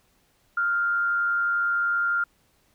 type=tone with frequency modulation; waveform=sine; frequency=1397 Hz; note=F6; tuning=in tune; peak=-21 dBFS; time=0.57-2.24 s; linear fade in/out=5 ms; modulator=103 Hz; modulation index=0.37; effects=pink hiss -65 dBFS RMS until 2.74 s